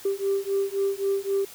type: beating tone pair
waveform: sine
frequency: 392 / 395.8 Hz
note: G4 / G4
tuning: 0 / +17 cents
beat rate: 3.8 Hz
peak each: -25 dBFS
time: 0.05-1.45 s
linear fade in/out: 5 ms
effects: tanh soft clip ceiling -17 dBFS + white hiss -45 dBFS RMS until 1.54 s